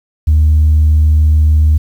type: tone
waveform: sine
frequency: 76.8 Hz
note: D#2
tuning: 22 cents flat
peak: -4 dBFS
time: 0.27-1.78 s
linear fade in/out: 10 ms
effects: tanh soft clip ceiling -3 dBFS + 7-bit